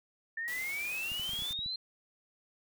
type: exponential sweep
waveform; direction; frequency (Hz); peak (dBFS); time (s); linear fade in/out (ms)
sine; up; 1781 to 4186; -34; 0.37-1.76; 5
type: noise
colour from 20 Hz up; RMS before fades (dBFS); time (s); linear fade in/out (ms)
white; -45; 0.48-1.53; 0
type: clicks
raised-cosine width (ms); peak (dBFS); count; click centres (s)
5; -37; 9; 1.118 / 1.197 / 1.293 / 1.334 / 1.391 / 1.422 / 1.509 / 1.591 / 1.661
effects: none